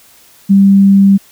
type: tone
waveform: sine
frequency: 196.7 Hz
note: G3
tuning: 6 cents sharp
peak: -3 dBFS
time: 0.49-1.18 s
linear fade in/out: 20 ms
effects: white hiss -44 dBFS RMS until 1.31 s